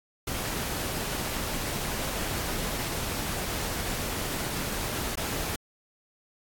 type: noise with dropouts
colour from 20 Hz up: pink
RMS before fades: -32 dBFS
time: 0.27-5.56 s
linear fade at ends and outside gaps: 5 ms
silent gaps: 5.156-5.172 s
effects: AAC 64 kbps